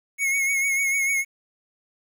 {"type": "tone with vibrato", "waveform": "square", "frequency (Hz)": 2193, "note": "C#7", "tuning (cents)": -19, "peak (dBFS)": -21, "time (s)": [0.18, 1.25], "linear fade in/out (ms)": 50, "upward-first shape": "triangle", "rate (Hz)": 6.7, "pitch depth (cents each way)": 49, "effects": ["9-bit"]}